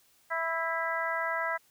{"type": "harmonic tone with a mistuned harmonic", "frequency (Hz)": 329.6, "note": "E4", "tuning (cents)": 0, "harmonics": [2, 3, 4, 5, 6], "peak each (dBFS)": [-35, -35, -35, -35, -35], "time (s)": [0.3, 1.58], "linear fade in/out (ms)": 20, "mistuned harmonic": 5, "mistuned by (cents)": -21, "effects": ["white hiss -65 dBFS RMS until 1.7 s"]}